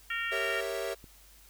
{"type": "harmonic tone", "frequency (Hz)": 461.5, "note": "A#4", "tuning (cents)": -17, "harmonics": [3, 4, 5, 6, 7], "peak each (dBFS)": [-37, -34, -39, -38, -43], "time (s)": [0.1, 0.61], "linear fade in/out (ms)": 5}
{"type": "chord", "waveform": "45% pulse", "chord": "G diminished seventh", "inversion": "none", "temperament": "equal with one note detuned", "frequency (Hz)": [393.8, 466.2, 554.4, 659.3], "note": ["G4", "Bb4", "Db5", "Fb5"], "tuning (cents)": [8, 0, 0, 0], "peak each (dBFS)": -38, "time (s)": [0.31, 0.95], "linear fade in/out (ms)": 20}
{"type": "click", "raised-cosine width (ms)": 3, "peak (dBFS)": -37, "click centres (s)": 1.042}
{"effects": ["added 50 Hz sine -58 dBFS peak until 1.49 s", "white hiss -58 dBFS RMS until 1.49 s"]}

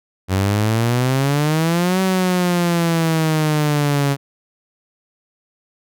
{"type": "exponential two-way sweep", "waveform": "sawtooth", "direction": "up then down", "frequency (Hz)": [92.5, 190, 138.7], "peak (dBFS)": -11, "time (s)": [0.28, 4.17], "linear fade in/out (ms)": 50, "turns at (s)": 2.01, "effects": []}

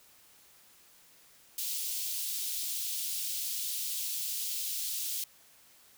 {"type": "high-pass noise", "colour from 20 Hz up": "white", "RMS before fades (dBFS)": -35, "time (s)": [1.58, 5.24], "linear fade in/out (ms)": 2, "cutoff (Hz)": 3100, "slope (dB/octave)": 24, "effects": ["white hiss -60 dBFS RMS until 5.97 s"]}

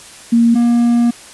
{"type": "tone pair in turn", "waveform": ["sine", "triangle"], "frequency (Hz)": [233.1, 237.2], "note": ["A#3", "A#3"], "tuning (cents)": [0, 30], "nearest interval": "unison", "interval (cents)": 30, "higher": "second", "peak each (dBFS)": -7, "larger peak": "neither", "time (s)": [[0.32, 0.55], [0.55, 1.11]], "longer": "second", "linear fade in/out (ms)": 10, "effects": ["white hiss -37 dBFS RMS until 1.33 s", "resampled to 24000 Hz"]}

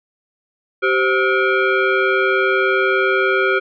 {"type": "tone with frequency modulation", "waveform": "sine", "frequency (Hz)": 523.3, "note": "C5", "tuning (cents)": 0, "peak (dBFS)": -13, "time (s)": [0.82, 3.6], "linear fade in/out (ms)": 20, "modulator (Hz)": 910, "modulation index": 1.8, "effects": []}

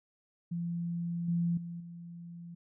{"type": "tone with level steps", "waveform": "sine", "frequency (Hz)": 171, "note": "F3", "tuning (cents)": -36, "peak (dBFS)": [-32, -27, -38, -43], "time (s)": [0.51, 2.55], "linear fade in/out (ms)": 10, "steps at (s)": [1.28, 1.57, 1.8], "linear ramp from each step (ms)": 5, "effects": []}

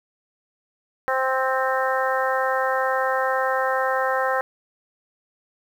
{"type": "harmonic tone", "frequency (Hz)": 262.1, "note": "C4", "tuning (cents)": 3, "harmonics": [2, 3, 4, 5, 6, 7], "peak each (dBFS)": [-24, -26, -27, -28, -29, -29], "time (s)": [1.08, 4.41], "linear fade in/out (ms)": 0, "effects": ["8-bit"]}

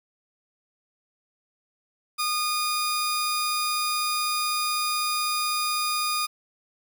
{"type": "tone pair together", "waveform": "sawtooth", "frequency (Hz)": [1224, 2448], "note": ["D#6", "D#7"], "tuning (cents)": [-29, -29], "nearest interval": "octave", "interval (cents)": 1200, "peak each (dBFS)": -22, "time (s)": [2.18, 6.27], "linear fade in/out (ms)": 20, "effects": ["10-bit"]}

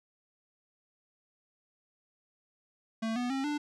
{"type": "tone with pitch steps", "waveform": "square", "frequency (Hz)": [223.8, 245.5, 269.2, 295.3], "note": ["A3", "B3", "C4", "D4"], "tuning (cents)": [30, -10, 49, 10], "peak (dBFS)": -31, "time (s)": [3.02, 3.58], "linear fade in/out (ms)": 10, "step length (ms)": 140, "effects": ["low-pass 6000 Hz 12 dB/octave"]}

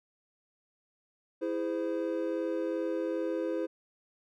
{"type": "chord", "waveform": "triangle", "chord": "E augmented", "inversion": "none", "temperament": "just", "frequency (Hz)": [329.6, 412, 515], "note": ["E4", "G#4", "B#4"], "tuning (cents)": [0, -14, -28], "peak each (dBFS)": [-31, -35, -32], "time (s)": [1.41, 3.67], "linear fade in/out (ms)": 20, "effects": []}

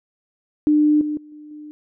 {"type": "tone with level steps", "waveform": "sine", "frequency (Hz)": 300.3, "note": "D4", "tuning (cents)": 39, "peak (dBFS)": [-12, -21, -40, -37, -34], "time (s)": [0.67, 1.71], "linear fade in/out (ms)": 0, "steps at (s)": [1.01, 1.17, 1.32, 1.51], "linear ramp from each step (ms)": 2, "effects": []}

